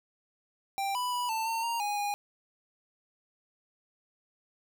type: tone with pitch steps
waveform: square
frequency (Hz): 787 / 990 / 981 / 890 / 908 / 932 / 825 / 819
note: G5 / B5 / B5 / A5 / A#5 / A#5 / G#5 / G#5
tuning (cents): +7 / +4 / -12 / +20 / -46 / -1 / -12 / -24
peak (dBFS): -30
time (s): 0.78-2.14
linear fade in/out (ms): 0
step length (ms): 170
effects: none